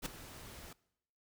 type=noise with ADSR envelope; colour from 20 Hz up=pink; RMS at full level=-36 dBFS; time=0.02-0.73 s; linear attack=40 ms; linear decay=5 ms; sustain=-15 dB; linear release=4 ms; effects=noise-tail reverb RT60 0.8 s tail -22 dB re dry